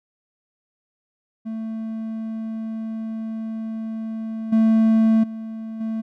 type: tone with level steps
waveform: triangle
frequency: 222.3 Hz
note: A3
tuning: 18 cents sharp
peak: -24 / -11 / -27 / -21 dBFS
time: 1.45-6.02 s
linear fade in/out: 20 ms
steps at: 4.52 / 5.23 / 5.8 s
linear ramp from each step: 10 ms
effects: none